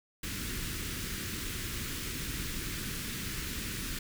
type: band-stop noise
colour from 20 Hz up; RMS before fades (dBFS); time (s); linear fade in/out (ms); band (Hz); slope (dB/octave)
pink; -37; 0.23-3.99; 5; 370 to 1400; 24
effects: none